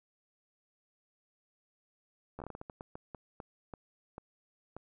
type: slowing click train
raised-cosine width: 1 ms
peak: -29 dBFS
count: 16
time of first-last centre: 2.39-4.766 s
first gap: 12 ms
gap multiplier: 1.32
effects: none

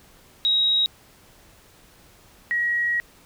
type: tone pair in turn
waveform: sine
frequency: 3808 / 1904 Hz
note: A#7 / A#6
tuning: +36 / +36 cents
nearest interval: octave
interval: 1200 cents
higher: first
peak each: -17 / -20 dBFS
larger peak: first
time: 0.45-0.86 / 2.51-3 s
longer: second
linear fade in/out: 0 ms
effects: pink hiss -53 dBFS RMS until 3.25 s

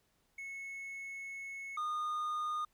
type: tone pair in turn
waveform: triangle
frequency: 2195 / 1224.5 Hz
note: C#7 / D#6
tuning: -18 / -28 cents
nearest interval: minor seventh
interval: 1010 cents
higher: first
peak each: -40 / -32 dBFS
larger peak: second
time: 0.38-1.77 / 1.77-2.65 s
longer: first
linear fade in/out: 5 ms
effects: pink hiss -75 dBFS RMS until 2.73 s

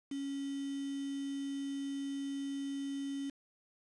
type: tone with quantisation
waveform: sine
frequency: 277.2 Hz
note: C#4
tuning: in tune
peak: -36 dBFS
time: 0.11-3.3 s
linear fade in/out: 5 ms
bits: 8
effects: resampled to 22050 Hz

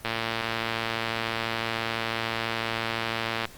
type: click train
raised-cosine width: 0.3 ms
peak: -11 dBFS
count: 389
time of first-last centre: 0.05-3.454 s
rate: 114 Hz
effects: pink hiss -48 dBFS RMS until 3.57 s + Opus 32 kbps

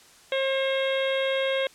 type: harmonic tone with a mistuned harmonic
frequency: 536 Hz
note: C5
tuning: 42 cents sharp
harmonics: 1 / 2 / 3 / 4 / 5 / 6 / 7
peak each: -24 / -38 / -34 / -33 / -38 / -34 / -37 dBFS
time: 0.32-1.67 s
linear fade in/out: 2 ms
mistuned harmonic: 6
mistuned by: +26 cents
effects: white hiss -53 dBFS RMS until 1.74 s + low-pass 9000 Hz 12 dB/octave

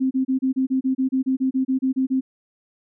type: tone bursts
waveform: sine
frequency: 262.3 Hz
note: C4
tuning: 4 cents sharp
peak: -17 dBFS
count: 16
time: 0-2.21 s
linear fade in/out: 20 ms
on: 110 ms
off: 30 ms
effects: none

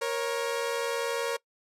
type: tone pair together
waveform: sawtooth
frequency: 469.8 / 550 Hz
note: A#4 / C#5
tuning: +13 / -14 cents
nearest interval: minor third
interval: 273 cents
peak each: -26 / -28 dBFS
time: 0.01-1.37 s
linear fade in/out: 10 ms
effects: noise-tail reverb RT60 0.1 s tail -22 dB re dry + low-pass 12000 Hz 12 dB/octave

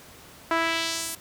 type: tone with band-pass filter sweep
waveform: sawtooth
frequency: 329.6 Hz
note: E4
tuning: in tune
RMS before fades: -27 dBFS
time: 0.51-1.15 s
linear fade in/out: 2 ms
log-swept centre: 1200 to 12000 Hz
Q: 1.2
effects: pink hiss -48 dBFS RMS until 1.2 s + high-pass 60 Hz 12 dB/octave

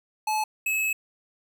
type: tone pair in turn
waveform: square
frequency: 861 / 2585 Hz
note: A5 / E7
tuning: -38 / -34 cents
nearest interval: octave + perfect fifth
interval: 1904 cents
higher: second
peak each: -24 dBFS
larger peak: neither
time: 0.27-0.44 / 0.66-0.93 s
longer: second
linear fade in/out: 5 ms
effects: none

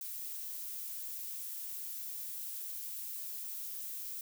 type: noise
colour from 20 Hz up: violet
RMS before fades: -42 dBFS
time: 0.01-4.21 s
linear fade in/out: 2 ms
effects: none

